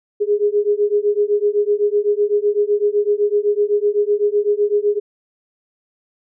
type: beating tone pair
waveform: sine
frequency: 409.7 / 417.6 Hz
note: G#4 / G#4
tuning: -24 / +10 cents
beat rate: 7.9 Hz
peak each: -17 dBFS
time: 0.2-5 s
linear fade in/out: 20 ms
effects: none